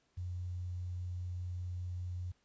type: tone with quantisation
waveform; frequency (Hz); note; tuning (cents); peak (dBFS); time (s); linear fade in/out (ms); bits
sine; 89.5; F2; +43; -37; 0.17-2.32; 10; 11
effects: pink hiss -75 dBFS RMS until 2.44 s + resampled to 16000 Hz